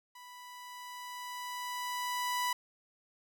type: tone with level ramp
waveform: sawtooth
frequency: 987.8 Hz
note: B5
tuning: in tune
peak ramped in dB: -46 to -26 dBFS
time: 0.15-2.53 s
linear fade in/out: 5 ms
effects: none